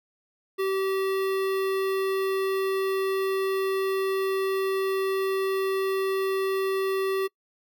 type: tone with notch filter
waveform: square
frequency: 385.5 Hz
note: G4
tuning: 29 cents flat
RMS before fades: -26 dBFS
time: 0.58-7.28 s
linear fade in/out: 20 ms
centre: 7000 Hz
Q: 0.82
effects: noise-tail reverb RT60 0.1 s tail -25 dB re dry